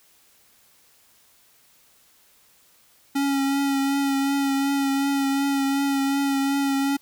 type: tone with vibrato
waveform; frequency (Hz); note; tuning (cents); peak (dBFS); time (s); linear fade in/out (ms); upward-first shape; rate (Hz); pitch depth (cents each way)
square; 276.3; C#4; -6; -21; 3.15-6.97; 10; triangle; 2.7; 24
effects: white hiss -58 dBFS RMS until 7.01 s